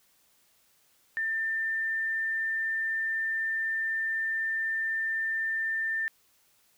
sine tone, 1792 Hz, A6, 31 cents sharp, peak -27 dBFS, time 1.17-6.08 s, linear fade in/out 0 ms, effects white hiss -66 dBFS RMS until 6.77 s

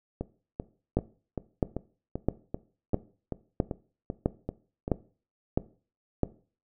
two click trains, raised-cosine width 2 ms, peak -18 / -10 dBFS, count 13 / 9, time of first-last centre 0.21-4.879 / 0.97-6.233 s, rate 2.57 / 1.52 Hz, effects noise-tail reverb RT60 0.4 s tail -18 dB re dry

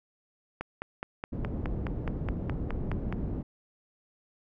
click train, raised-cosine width 0.5 ms, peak -19 dBFS, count 13, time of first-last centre 0.61-3.126 s, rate 4.77 Hz
pink low-pass noise, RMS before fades -33 dBFS, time 1.32-3.43 s, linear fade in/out 10 ms, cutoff 310 Hz, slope 12 dB/octave
effects none

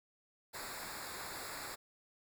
pink noise with comb filter, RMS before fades -45 dBFS, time 0.53-1.76 s, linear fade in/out 20 ms, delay 0.33 ms, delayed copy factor -0.8, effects none

